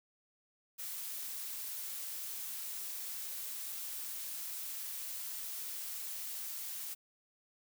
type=noise; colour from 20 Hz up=blue; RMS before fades=-42 dBFS; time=0.78-6.95 s; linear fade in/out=20 ms; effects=none